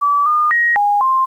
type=tone with pitch steps; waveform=sine; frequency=1152 / 1216 / 1886 / 820 / 1052 Hz; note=D6 / D#6 / A#6 / G#5 / C6; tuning=-34 / -40 / +20 / -22 / +9 cents; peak=-11 dBFS; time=0.01-1.26 s; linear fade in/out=20 ms; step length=250 ms; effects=8-bit